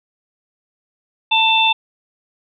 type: harmonic tone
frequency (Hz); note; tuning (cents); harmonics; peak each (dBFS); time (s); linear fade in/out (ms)
889; A5; +18; 1 / 3 / 4; -16 / -16 / -16; 1.31-1.73; 10
effects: none